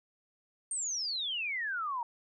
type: exponential sweep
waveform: sine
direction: down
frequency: 8870 to 915 Hz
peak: -32 dBFS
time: 0.71-2.03 s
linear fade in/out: 2 ms
effects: none